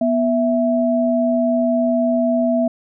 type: tone pair together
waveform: sine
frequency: 244.4 / 659.3 Hz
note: B3 / E5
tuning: -18 / 0 cents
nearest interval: octave + perfect fourth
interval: 1718 cents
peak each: -17 dBFS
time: 0.01-2.68 s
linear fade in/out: 5 ms
effects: none